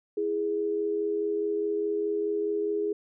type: tone pair together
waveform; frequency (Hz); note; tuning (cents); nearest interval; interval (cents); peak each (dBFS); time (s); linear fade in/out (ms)
sine; 329.9 / 414.7; E4 / G#4; +1 / -3; major third; 396; -33 / -26; 0.17-2.93; 5
effects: none